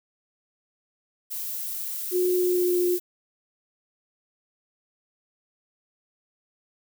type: noise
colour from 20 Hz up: violet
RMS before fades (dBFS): -32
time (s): 1.3-3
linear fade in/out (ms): 20
type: tone with pitch glide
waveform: sine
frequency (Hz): 362.4 to 356.4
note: F#4 to F4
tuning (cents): -36 to +35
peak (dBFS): -20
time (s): 2.11-2.99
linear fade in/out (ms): 50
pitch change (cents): -29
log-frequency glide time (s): 2.35-2.73
effects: none